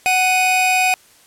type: tone pair together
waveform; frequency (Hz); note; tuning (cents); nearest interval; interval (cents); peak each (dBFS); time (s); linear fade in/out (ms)
45% pulse; 743 / 2489; F#5 / D#7; +7 / 0; octave + major sixth; 2093; -16; 0.06-0.94; 0
effects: white hiss -50 dBFS RMS until 1.26 s + low-pass 12000 Hz 12 dB/octave